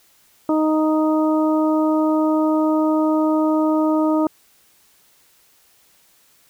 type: harmonic tone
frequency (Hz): 311.1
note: D#4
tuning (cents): 0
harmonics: 1 / 2 / 3 / 4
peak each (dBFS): -16 / -22 / -26 / -28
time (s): 0.49-4.27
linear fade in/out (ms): 2
effects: white hiss -56 dBFS RMS until 6.49 s